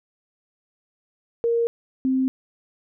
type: tone pair in turn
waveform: sine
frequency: 466.2 / 261.6 Hz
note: A#4 / C4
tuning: 0 / 0 cents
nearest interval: minor seventh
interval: 1000 cents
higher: first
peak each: -18 dBFS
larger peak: neither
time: 1.44-1.67 / 2.05-2.28 s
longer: neither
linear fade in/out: 0 ms
effects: none